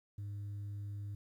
sine tone, 101.8 Hz, G#2, 34 cents flat, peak -37 dBFS, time 0.18-1.15 s, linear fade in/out 5 ms, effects tanh soft clip ceiling -39 dBFS + 12-bit

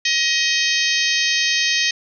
harmonic tone with a mistuned harmonic, 630 Hz, D#5, 21 cents sharp, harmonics 3 / 4 / 5 / 6 / 7 / 8 / 9 / 10, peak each -22 / -23 / -24 / -25 / -25 / -26 / -27 / -27 dBFS, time 0.05-1.91 s, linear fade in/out 5 ms, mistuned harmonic 9, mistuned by -31 cents, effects none

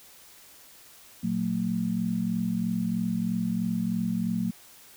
sine tone cluster, 115.4 / 182.8 / 225.9 Hz, A#2 / F#3 / A3, -17 / -21 / +46 cents, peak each -37 / -28 / -28 dBFS, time 1.23-4.51 s, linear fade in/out 10 ms, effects white hiss -52 dBFS RMS until 4.96 s

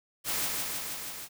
white noise with echo, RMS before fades -31 dBFS, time 0.24-0.49 s, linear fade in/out 50 ms, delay 160 ms, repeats 5, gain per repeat -2 dB, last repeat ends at 1.29 s, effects none

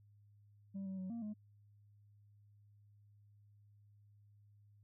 sine tone with pitch steps, 195 / 190.7 / 186.6 / 232.8 / 211.2 Hz, G3 / G3 / F#3 / A#3 / G#3, -9 / -47 / +15 / -2 / +29 cents, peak -38 dBFS, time 0.74-1.34 s, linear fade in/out 20 ms, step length 120 ms, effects tanh soft clip ceiling -40 dBFS + added 103 Hz sine -63 dBFS peak until 4.83 s

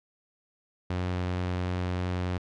sawtooth tone, 90.3 Hz, F#2, 42 cents flat, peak -24 dBFS, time 0.9-2.38 s, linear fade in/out 5 ms, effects low-pass 4000 Hz 12 dB/octave

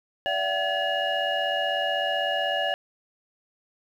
sine tone cluster, 580 / 676 / 756 / 1704 / 2867 Hz, D5 / E5 / F#5 / G#6 / F7, -22 / +43 / +37 / +44 / +45 cents, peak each -29 dBFS, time 0.26-2.74 s, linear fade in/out 0 ms, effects tanh soft clip ceiling -16 dBFS + 9-bit

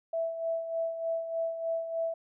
sine tone with tremolo, 659.3 Hz, E5, in tune, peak -27 dBFS, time 0.13-2.14 s, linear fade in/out 5 ms, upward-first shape sine, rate 3.3 Hz, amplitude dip 60%, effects none

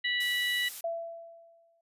harmonic tone, 979 Hz, B5, 15 cents flat, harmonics 2 / 3 / 4, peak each -29 / -33 / -35 dBFS, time 0.04-0.69 s, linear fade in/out 10 ms
blue noise, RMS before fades -40 dBFS, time 0.2-0.81 s, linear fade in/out 5 ms
sine tone with exponential decay, 670 Hz, E5, 28 cents sharp, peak -28 dBFS, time 0.84-1.81 s, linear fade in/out 5 ms, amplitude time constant 210 ms
effects resampled to 32000 Hz

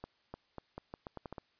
accelerating click train, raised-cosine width 1 ms, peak -28 dBFS, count 10, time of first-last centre 0.04-1.382 s, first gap 300 ms, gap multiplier 0.81, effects white hiss -72 dBFS RMS until 1.59 s + resampled to 11025 Hz

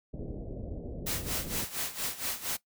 pink low-pass noise, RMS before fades -39 dBFS, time 0.13-1.65 s, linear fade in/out 10 ms, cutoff 610 Hz, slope 48 dB/octave
white noise with tremolo, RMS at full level -32 dBFS, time 1.06-2.57 s, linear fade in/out 10 ms, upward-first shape sine, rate 4.3 Hz, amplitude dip 80%
effects noise-tail reverb RT60 0.1 s tail -18 dB re dry

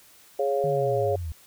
sine chord, Db major, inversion second, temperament equal, 415.3 / 554.4 / 698.5 Hz, Ab4 / Db5 / F5, 0 / 0 / 0 cents, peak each -26 / -25 / -29 dBFS, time 0.39-1.16 s, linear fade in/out 5 ms
sine linear sweep, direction down, 154.6 to 74.9 Hz, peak -29 dBFS, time 0.64-1.32 s, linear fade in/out 0 ms
effects white hiss -54 dBFS RMS until 1.46 s

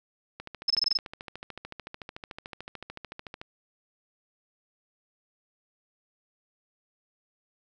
click train, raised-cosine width 0.3 ms, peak -23 dBFS, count 42, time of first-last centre 0.4-3.415 s, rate 13.6 Hz
sine tone bursts, 5210 Hz, E8, 21 cents flat, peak -21 dBFS, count 7, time 0.68-0.974 s, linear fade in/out 5 ms, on 24 ms, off 21 ms
effects none

